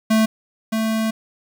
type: tone pair in turn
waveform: square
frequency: 220 / 221.3 Hz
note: A3 / A3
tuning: 0 / +10 cents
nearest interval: unison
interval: 10 cents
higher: second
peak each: -14 / -19 dBFS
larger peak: first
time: 0.1-0.26 / 0.72-1.11 s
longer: second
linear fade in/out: 10 ms
effects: 8-bit